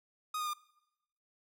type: tone with pitch steps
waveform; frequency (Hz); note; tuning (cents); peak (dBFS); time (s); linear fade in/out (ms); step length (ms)
45% pulse; 1244.5 / 1225.2 / 1206.3; D#6 / D#6 / D6; 0 / -27 / +46; -34; 0.34-0.535; 5; 65
effects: noise-tail reverb RT60 0.9 s tail -23 dB re dry